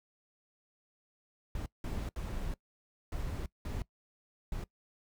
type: noise bursts at uneven times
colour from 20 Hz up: brown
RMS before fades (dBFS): -37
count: 6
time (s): 1.55-1.66 / 1.84-2.09 / 2.16-2.54 / 3.12-3.46 / 3.65-3.82 / 4.52-4.64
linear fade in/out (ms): 2
effects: noise-tail reverb RT60 0.1 s tail -21 dB re dry